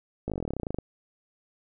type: slowing click train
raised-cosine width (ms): 2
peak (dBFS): -18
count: 19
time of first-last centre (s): 0.28-0.786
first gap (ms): 18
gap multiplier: 1.05
effects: none